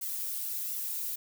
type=noise with flanger; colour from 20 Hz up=violet; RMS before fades=-35 dBFS; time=0.01-1.16 s; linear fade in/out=10 ms; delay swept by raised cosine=1.4 to 3.5 ms; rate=1.4 Hz; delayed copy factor=+0.95; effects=none